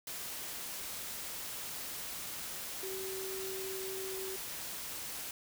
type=tone in noise; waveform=sine; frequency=381.6 Hz; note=G4; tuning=47 cents flat; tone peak=-40 dBFS; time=2.83-4.36 s; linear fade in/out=2 ms; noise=white; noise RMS=-42 dBFS; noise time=0.07-5.31 s; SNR=-1 dB; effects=none